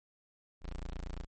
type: tone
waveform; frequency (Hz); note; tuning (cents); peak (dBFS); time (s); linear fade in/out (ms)
25% pulse; 28.74; A#0; -24; -35; 0.61-1.27; 50
effects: MP3 32 kbps